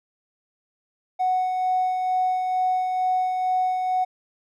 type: tone with tremolo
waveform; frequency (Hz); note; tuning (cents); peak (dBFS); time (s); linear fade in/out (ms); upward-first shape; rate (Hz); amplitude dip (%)
triangle; 740; F#5; 0; -15; 1.19-4.05; 20; sine; 2.2; 45
effects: tanh soft clip ceiling -16 dBFS